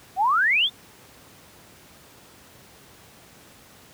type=exponential sweep; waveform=sine; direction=up; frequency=714 to 3679 Hz; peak=-17 dBFS; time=0.16-0.7 s; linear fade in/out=50 ms; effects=pink hiss -50 dBFS RMS until 3.93 s + high-pass 80 Hz 12 dB/octave